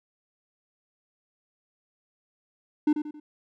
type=tone with echo; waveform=triangle; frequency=300.3 Hz; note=D4; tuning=39 cents sharp; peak=-16 dBFS; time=2.87-2.93 s; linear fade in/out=5 ms; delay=90 ms; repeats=3; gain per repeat=-8 dB; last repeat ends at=3.2 s; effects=none